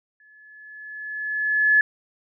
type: tone with exponential growth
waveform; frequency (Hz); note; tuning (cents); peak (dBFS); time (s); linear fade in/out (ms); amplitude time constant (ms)
sine; 1714; A6; -46; -12; 0.2-1.81; 2; 350
effects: none